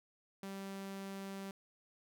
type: tone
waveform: sawtooth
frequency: 195.2 Hz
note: G3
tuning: 7 cents flat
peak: -39 dBFS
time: 0.43-1.51 s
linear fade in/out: 2 ms
effects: none